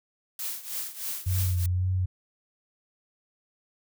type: noise with tremolo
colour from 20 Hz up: blue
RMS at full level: -31 dBFS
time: 0.39-1.66 s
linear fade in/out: 2 ms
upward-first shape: triangle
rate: 3.2 Hz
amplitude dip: 85%
type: tone with vibrato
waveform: sine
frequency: 91.1 Hz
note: F#2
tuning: 26 cents flat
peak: -23 dBFS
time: 1.26-2.06 s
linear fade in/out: 10 ms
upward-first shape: sine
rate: 1.9 Hz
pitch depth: 35 cents each way
effects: none